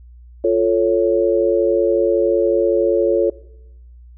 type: chord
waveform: sine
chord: F augmented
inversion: none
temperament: equal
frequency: 349.2 / 440 / 554.4 Hz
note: F4 / A4 / C#5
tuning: 0 / 0 / 0 cents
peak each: -17 dBFS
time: 0.44-3.3 s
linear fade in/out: 5 ms
effects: noise-tail reverb RT60 0.8 s tail -19 dB re dry + added 60 Hz sine -39 dBFS peak until 4.17 s